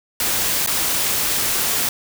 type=noise with dropouts; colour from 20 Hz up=white; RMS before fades=-20 dBFS; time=0.2-1.89 s; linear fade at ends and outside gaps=2 ms; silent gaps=0.663-0.673 s; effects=none